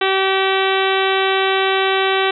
harmonic tone, 384.2 Hz, G4, 35 cents flat, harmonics 1 / 2 / 3 / 4 / 5 / 6 / 7 / 8 / 9 / 10, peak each -18 / -21 / -23 / -24 / -25 / -26 / -26 / -27 / -28 / -28 dBFS, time 0.01-2.31 s, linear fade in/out 5 ms, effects none

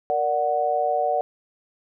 sine chord, Bb augmented, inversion none, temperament equal, 466.2 / 587.3 / 740 Hz, Bb4 / D5 / F#5, 0 / 0 / 0 cents, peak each -28 / -24 / -22 dBFS, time 0.1-1.21 s, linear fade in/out 0 ms, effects none

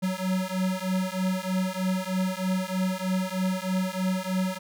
square beating tone pair, 185 / 188.2 Hz, F#3 / F#3, 0 / +30 cents, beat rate 3.2 Hz, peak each -29 dBFS, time 0.02-4.59 s, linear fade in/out 20 ms, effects none

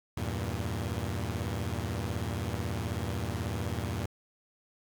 sawtooth chord, E diminished, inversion none, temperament equal with one note detuned, 81.98 / 98 / 116.54 Hz, E2 / G2 / Bb2, -9 / 0 / 0 cents, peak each -32 dBFS, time 0.17-4.06 s, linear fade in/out 5 ms, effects 9-bit

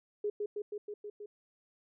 sine tone with echo, 415.3 Hz, G#4, in tune, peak -30 dBFS, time 0.24-0.3 s, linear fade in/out 5 ms, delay 160 ms, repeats 6, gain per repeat -2 dB, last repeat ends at 1.26 s, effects none

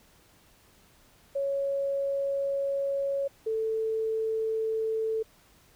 sine tone pair in turn, 554.4 / 442.7 Hz, C#5 / A4, 0 / +11 cents, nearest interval major third, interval 389 cents, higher first, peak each -26 dBFS, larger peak neither, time 1.35-3.28 / 3.46-5.23 s, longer first, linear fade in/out 10 ms, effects pink hiss -60 dBFS RMS until 5.75 s

